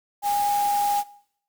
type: tone in noise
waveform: sine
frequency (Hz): 817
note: G#5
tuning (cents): -29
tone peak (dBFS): -20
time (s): 0.22-1.04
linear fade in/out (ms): 50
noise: white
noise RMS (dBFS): -34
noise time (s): 0.22-1.04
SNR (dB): +11
effects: noise-tail reverb RT60 0.7 s tail -20 dB re dry